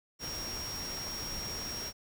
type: tone in noise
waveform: sine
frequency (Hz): 5588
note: F8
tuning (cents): 0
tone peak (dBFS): -38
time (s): 0.19-1.93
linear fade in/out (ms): 50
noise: pink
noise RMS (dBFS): -42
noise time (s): 0.19-1.93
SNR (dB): +1
effects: none